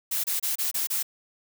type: noise bursts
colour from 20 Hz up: blue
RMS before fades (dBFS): -27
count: 6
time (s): 0.11-1.03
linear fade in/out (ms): 10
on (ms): 130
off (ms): 28
effects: none